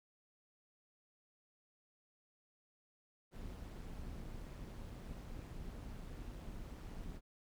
brown noise with amplitude modulation, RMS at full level -45 dBFS, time 3.31-7.21 s, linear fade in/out 50 ms, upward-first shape sine, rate 199 Hz, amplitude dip 60%, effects none

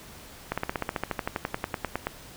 slowing click train, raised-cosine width 0.5 ms, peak -12 dBFS, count 20, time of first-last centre 0.52-2.07 s, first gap 56 ms, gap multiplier 1.04, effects pink hiss -47 dBFS RMS until 2.36 s

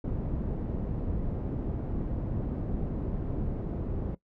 pink low-pass noise, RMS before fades -32 dBFS, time 0.04-4.15 s, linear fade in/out 5 ms, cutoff 360 Hz, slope 12 dB/octave, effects noise-tail reverb RT60 0.1 s tail -19 dB re dry

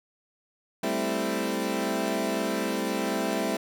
20% pulse chord, A minor seventh, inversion third, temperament equal, 196 / 220 / 261.6 / 329.6 Hz, G3 / A3 / C4 / E4, 0 / 0 / 0 / 0 cents, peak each -27 dBFS, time 0.83-3.57 s, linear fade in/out 5 ms, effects none

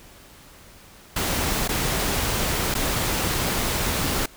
pink noise with dropouts, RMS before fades -24 dBFS, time 1.16-4.26 s, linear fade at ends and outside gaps 5 ms, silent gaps 1.678-1.689 / 2.742-2.75 s, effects pink hiss -48 dBFS RMS until 4.36 s

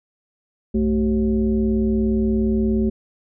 sine tone with frequency modulation, 220 Hz, A3, in tune, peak -16 dBFS, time 0.74-2.9 s, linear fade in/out 10 ms, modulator 159 Hz, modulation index 0.93, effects none

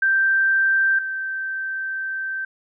sine tone pair in turn, 1568 / 1556.3 Hz, G6 / G6, 0 / -13 cents, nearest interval unison, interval 13 cents, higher first, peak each -15 / -24 dBFS, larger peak first, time 0.02-0.99 / 0.99-2.45 s, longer second, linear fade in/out 5 ms, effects none

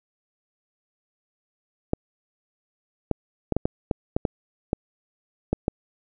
clicks, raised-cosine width 2 ms, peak -8 dBFS, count 11, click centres 1.934 / 3.113 / 3.523 / 3.566 / 3.655 / 3.912 / 4.165 / 4.252 / 4.731 / 5.53 / 5.681 s, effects none

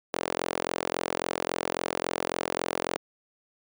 sawtooth tone with high-pass filter, 43.65 Hz, F1, in tune, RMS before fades -31 dBFS, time 0.13-2.97 s, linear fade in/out 10 ms, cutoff 460 Hz, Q 1.4, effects none

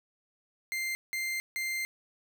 40% pulse tone bursts at uneven times, 2093 Hz, C7, in tune, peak -30 dBFS, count 3, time 0.72-0.95 / 1.13-1.4 / 1.56-1.85 s, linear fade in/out 0 ms, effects none

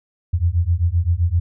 sine beating tone pair, 82.41 / 90.11 Hz, E2 / F#2, 0 / -45 cents, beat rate 7.7 Hz, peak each -18 dBFS, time 0.33-1.4 s, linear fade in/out 10 ms, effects none

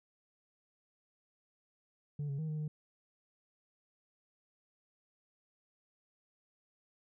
sine tone with pitch steps, 146.2 / 139.2 / 157.5 / 153.6 / 152.1 Hz, D3 / C#3 / D#3 / D#3 / D#3, -7 / +8 / +21 / -22 / -39 cents, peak -32 dBFS, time 2.19-2.68 s, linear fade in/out 5 ms, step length 98 ms, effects tanh soft clip ceiling -34 dBFS

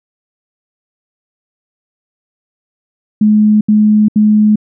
sine tone bursts, 212.3 Hz, G#3, 38 cents sharp, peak -5 dBFS, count 3, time 3.21-4.558 s, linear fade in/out 5 ms, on 400 ms, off 74 ms, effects none

